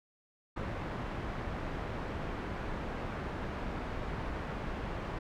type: low-pass noise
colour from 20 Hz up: pink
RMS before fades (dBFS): -38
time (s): 0.56-5.19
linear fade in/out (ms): 10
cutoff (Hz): 1700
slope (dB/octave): 12
effects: none